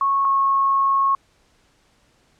sine tone pair in turn, 1100 / 1093.7 Hz, C#6 / C#6, -14 / -24 cents, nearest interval unison, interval 10 cents, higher first, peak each -16 / -15 dBFS, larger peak second, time 0.01-0.25 / 0.25-1.15 s, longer second, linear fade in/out 2 ms, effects pink hiss -60 dBFS RMS until 2.39 s + low-pass 8000 Hz 12 dB/octave

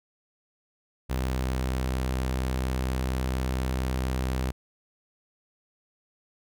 sawtooth tone, 64.3 Hz, C2, 30 cents flat, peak -22 dBFS, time 1.09-4.52 s, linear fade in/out 20 ms, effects none

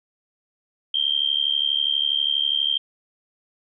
sine tone with amplitude modulation, 3171 Hz, G7, 19 cents sharp, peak -15 dBFS, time 0.94-2.78 s, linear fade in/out 5 ms, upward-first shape sine, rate 72.3 Hz, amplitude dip 95%, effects none

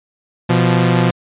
sawtooth tone pair together, 123.47 / 173.66 Hz, B2 / F3, 0 / -9 cents, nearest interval tritone, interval 591 cents, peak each -10 dBFS, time 0.49-1.11 s, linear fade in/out 10 ms, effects resampled to 8000 Hz

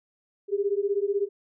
sine beating tone pair, 394.4 / 410.4 Hz, G4 / G#4, +11 / -21 cents, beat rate 16 Hz, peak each -26 dBFS, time 0.48-1.29 s, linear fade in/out 50 ms, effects none

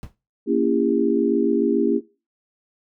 brown noise with exponential decay, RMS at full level -31 dBFS, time 0.03-0.15 s, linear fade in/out 0 ms, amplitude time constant 25 ms
sine chord, A# diminished seventh, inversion none, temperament just, 233.1 / 279.7 / 335.6 / 402.8 Hz, A#3 / C#4 / E4 / G4, 0 / +16 / +31 / +47 cents, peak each -22 dBFS, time 0.46-2.01 s, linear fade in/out 50 ms
effects noise-tail reverb RT60 0.3 s tail -19 dB re dry

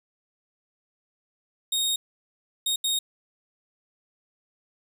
sawtooth tone bursts at uneven times, 3724 Hz, A#7, 2 cents flat, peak -20 dBFS, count 3, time 1.72-1.96 / 2.66-2.76 / 2.84-2.99 s, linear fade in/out 5 ms, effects none

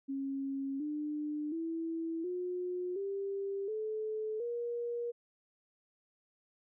sine tone with pitch steps, 272.9 / 299.3 / 328.3 / 360.1 / 395 / 433.2 / 475.1 Hz, C#4 / D4 / E4 / F#4 / G4 / A4 / A#4, -27 / +33 / -7 / -47 / +13 / -27 / +33 cents, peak -34 dBFS, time 0.08-5.12 s, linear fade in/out 20 ms, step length 720 ms, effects none

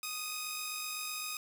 10% pulse tone pair together, 1241.6 / 2531 Hz, D#6 / D#7, -4 / +29 cents, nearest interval octave, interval 1233 cents, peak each -32 / -31 dBFS, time 0.03-1.37 s, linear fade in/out 2 ms, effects 9-bit

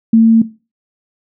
sine tone, 225.7 Hz, A3, 44 cents sharp, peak -4 dBFS, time 0.13-0.42 s, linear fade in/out 5 ms, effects noise-tail reverb RT60 0.3 s tail -17 dB re dry

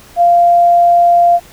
sine tone, 694 Hz, F5, 11 cents flat, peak -5 dBFS, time 0.16-1.4 s, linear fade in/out 50 ms, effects pink hiss -40 dBFS RMS until 1.52 s

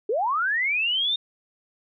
sine linear sweep, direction up, 385 to 3691 Hz, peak -21 dBFS, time 0.09-1.16 s, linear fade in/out 5 ms, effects none

